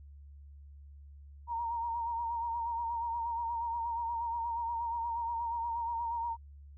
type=tone with vibrato; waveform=sine; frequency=932.3 Hz; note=A#5; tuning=in tune; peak=-32 dBFS; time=1.47-6.37 s; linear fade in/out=50 ms; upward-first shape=sine; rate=8.4 Hz; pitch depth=39 cents each way; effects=added 71 Hz sine -49 dBFS peak until 6.77 s